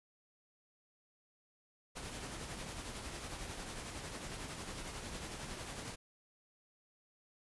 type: noise with tremolo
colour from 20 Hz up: pink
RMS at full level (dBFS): -43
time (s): 1.95-5.96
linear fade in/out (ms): 20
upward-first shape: triangle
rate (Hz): 11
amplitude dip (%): 45
effects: resampled to 24000 Hz